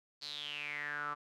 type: tone with band-pass filter sweep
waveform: sawtooth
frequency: 146.83 Hz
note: D3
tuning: in tune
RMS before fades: -41 dBFS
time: 0.21-1.15 s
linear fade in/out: 20 ms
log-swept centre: 4500 to 1200 Hz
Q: 9
effects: none